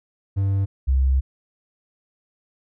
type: tone pair in turn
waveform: triangle / sine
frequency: 98 / 66.11 Hz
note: G2 / C2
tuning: 0 / +19 cents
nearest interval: perfect fifth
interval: 681 cents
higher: first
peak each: -16 / -15 dBFS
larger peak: second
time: 0.36-0.66 / 0.87-1.21 s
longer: second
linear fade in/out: 20 ms
effects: none